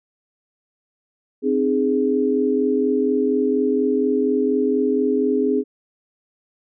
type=chord; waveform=sine; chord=Ab major; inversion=first; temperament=equal with one note detuned; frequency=261.6 / 305.8 / 415.3 Hz; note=C4 / Eb4 / Ab4; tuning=0 / -30 / 0 cents; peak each=-20 / -24 / -19 dBFS; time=1.42-5.64 s; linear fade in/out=50 ms; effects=none